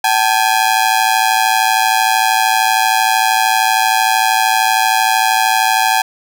sawtooth ring-modulated tone, 822 Hz, G#5, 18 cents flat, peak -4 dBFS, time 0.04-6.02 s, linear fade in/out 5 ms, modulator 56.5 Hz, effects none

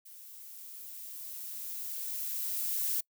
violet noise with level ramp, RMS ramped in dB -51 to -31 dBFS, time 0.05-3.01 s, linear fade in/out 10 ms, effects noise-tail reverb RT60 0.1 s tail -25 dB re dry

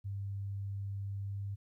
sine tone with pitch glide, 99.2 to 99.89 Hz, G2 to G2, +21 to +33 cents, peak -36 dBFS, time 0.04-1.56 s, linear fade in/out 20 ms, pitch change +12 cents, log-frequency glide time 1.24-1.39 s, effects 13-bit

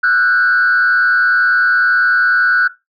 sine tone with frequency modulation, 1477 Hz, F#6, 3 cents flat, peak -8 dBFS, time 0.03-2.68 s, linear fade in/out 10 ms, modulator 110 Hz, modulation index 0.8, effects noise-tail reverb RT60 0.2 s tail -17 dB re dry + tanh soft clip ceiling -6 dBFS

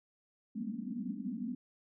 white band-pass noise, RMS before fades -39 dBFS, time 0.55-1.55 s, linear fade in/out 5 ms, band 190 to 270 Hz, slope 96 dB/octave, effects none

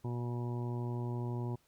harmonic tone, 120.8 Hz, B2, 38 cents flat, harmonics 1 / 2 / 3 / 4 / 5 / 6 / 7 / 8, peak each -35 / -43 / -43 / -54 / -54 / -56 / -52 / -50 dBFS, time 0.04-1.56 s, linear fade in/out 10 ms, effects pink hiss -71 dBFS RMS until 1.67 s

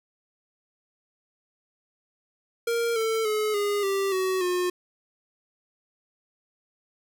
square tone with pitch steps, 466.2 / 446.4 / 427.5 / 409.4 / 392 / 375.4 / 359.5 Hz, A#4 / A4 / A4 / G#4 / G4 / F#4 / F#4, 0 / +25 / -50 / -25 / 0 / +25 / -50 cents, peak -24 dBFS, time 2.67-4.7 s, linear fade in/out 5 ms, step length 290 ms, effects none

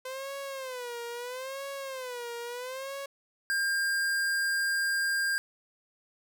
sawtooth tone with vibrato, 511 Hz, C5, 41 cents flat, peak -32 dBFS, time 0.05-3.06 s, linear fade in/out 5 ms, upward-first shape sine, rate 0.76 Hz, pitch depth 140 cents each way
square tone, 1603 Hz, G6, 38 cents sharp, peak -27 dBFS, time 3.5-5.38 s, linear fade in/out 0 ms
effects none

